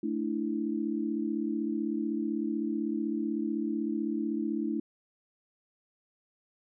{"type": "chord", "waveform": "sine", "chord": "A suspended fourth", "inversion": "none", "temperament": "equal", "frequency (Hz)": [220, 293.7, 329.6], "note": ["A3", "D4", "E4"], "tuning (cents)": [0, 0, 0], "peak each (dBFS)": -33, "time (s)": [0.03, 4.8], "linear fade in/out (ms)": 5, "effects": []}